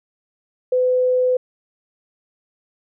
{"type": "tone", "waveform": "sine", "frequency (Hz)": 505, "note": "B4", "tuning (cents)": 39, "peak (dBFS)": -14, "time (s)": [0.72, 1.37], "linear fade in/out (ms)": 5, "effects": []}